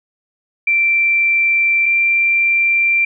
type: tone pair in turn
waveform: sine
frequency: 2349 / 2361 Hz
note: D7 / D7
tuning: 0 / +9 cents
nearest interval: unison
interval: 9 cents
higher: second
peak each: -11 dBFS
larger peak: neither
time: 0.67-1.86 / 1.86-3.05 s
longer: neither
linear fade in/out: 5 ms
effects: none